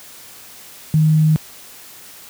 sine tone, 155.7 Hz, D#3, 2 cents sharp, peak -10 dBFS, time 0.94-1.36 s, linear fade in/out 0 ms, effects white hiss -40 dBFS RMS until 2.29 s + high-pass 60 Hz 12 dB/octave

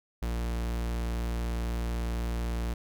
45% pulse tone, 58 Hz, A#1, 8 cents flat, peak -29 dBFS, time 0.22-2.74 s, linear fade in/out 5 ms, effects none

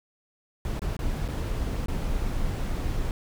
brown noise with dropouts, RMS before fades -28 dBFS, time 0.65-3.11 s, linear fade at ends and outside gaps 1 ms, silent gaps 0.794-0.818 / 0.967-0.991 / 1.28-1.285 / 1.86-1.883 s, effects none

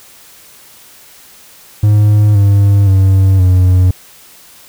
triangle tone with pitch steps, 104.9 / 100.28 / 95.86 / 91.64 Hz, G#2 / G2 / G2 / F#2, +18 / +40 / -38 / -16 cents, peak -3 dBFS, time 1.83-3.91 s, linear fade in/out 5 ms, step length 520 ms, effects white hiss -40 dBFS RMS until 4.68 s

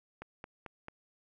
click train, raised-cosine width 0.5 ms, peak -28 dBFS, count 4, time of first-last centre 0.22-0.884 s, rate 4.52 Hz, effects none

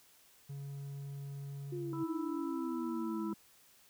triangle tone, 140 Hz, C#3, 18 cents sharp, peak -39 dBFS, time 0.49-2.04 s, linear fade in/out 10 ms
sine exponential sweep, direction down, 357 to 205.3 Hz, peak -38 dBFS, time 1.72-3.34 s, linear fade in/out 5 ms
harmonic tone, 329.6 Hz, E4, in tune, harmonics 1 / 3 / 4, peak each -37 / -47 / -49 dBFS, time 1.93-3.33 s, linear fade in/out 2 ms
effects white hiss -64 dBFS RMS until 3.89 s

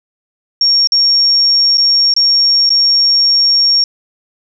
sine tone with dropouts, 5540 Hz, F8, 15 cents flat, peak -7 dBFS, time 0.61-3.84 s, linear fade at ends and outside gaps 2 ms, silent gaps 0.873-0.92 / 1.773-1.78 / 2.139-2.164 / 2.693-2.703 s, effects none

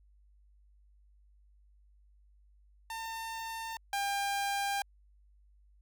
sawtooth tone pair in turn, 903 / 799.7 Hz, A5 / G5, +45 / +34 cents, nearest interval major second, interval 211 cents, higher first, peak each -34 / -27 dBFS, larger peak second, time 2.9-3.77 / 3.93-4.82 s, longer second, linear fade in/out 2 ms, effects added 50 Hz sine -60 dBFS peak until 5.81 s

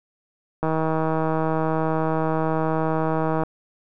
click train, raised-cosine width 1 ms, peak -10 dBFS, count 447, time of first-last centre 0.63-3.435 s, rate 159 Hz, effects none

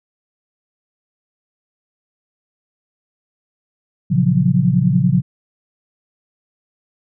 sine chord, Gb major seventh, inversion first, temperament equal, 116.54 / 138.59 / 174.61 / 185 Hz, Bb2 / Db3 / F3 / Gb3, 0 / 0 / 0 / 0 cents, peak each -20 / -16 / -16 / -18 dBFS, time 4.1-5.22 s, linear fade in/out 20 ms, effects none

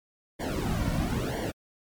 brown noise with flanger, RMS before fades -29 dBFS, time 0.39-1.52 s, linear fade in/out 20 ms, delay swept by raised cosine 0.77 to 2.47 ms, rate 1 Hz, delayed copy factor -0.95, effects MP3 96 kbps

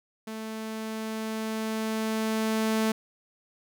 sawtooth tone with level ramp, 220 Hz, A3, in tune, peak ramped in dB -31 to -19 dBFS, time 0.27-2.92 s, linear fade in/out 5 ms, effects none

